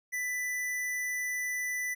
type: tone with hard clipping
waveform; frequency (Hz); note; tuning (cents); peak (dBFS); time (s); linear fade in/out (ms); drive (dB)
sine; 1988; B6; +11; -32; 0.12-1.95; 20; 18
effects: none